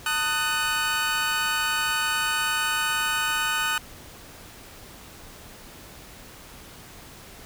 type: chord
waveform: 25% pulse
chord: D# diminished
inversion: second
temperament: just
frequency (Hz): 896 / 1244.5 / 1493.4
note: A5 / D#6 / F#6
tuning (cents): +31 / 0 / +16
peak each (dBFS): -28 / -24 / -22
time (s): 0.06-3.78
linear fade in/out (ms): 2
effects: pink hiss -45 dBFS RMS until 7.45 s